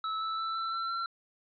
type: tone with pitch steps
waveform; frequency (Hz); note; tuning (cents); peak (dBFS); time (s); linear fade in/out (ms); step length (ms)
square; 1304 / 1314.6 / 1325.3 / 1336 / 1346.9 / 1357.8; E6 / E6 / E6 / E6 / E6 / F6; -19 / -5 / +9 / +23 / +37 / -49; -32; 0.04-1.06; 2; 170
effects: resampled to 11025 Hz